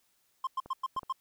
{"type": "tone bursts", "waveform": "triangle", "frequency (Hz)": 1055, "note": "C6", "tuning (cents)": 14, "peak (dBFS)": -27, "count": 6, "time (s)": [0.44, 1.126], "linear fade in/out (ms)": 5, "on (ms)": 31, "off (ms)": 100}
{"type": "clicks", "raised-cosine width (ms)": 1, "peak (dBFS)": [-33, -31, -32], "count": 3, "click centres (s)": [0.66, 0.964, 1.032]}
{"effects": ["white hiss -72 dBFS RMS until 1.2 s"]}